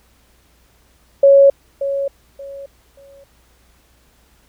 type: tone with echo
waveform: sine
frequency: 554.4 Hz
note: C#5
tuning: in tune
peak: -5 dBFS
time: 1.23-1.5 s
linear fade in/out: 5 ms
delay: 580 ms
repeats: 3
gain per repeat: -12 dB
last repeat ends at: 3.24 s
effects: added 60 Hz sine -56 dBFS peak until 4.48 s + pink hiss -56 dBFS RMS until 4.48 s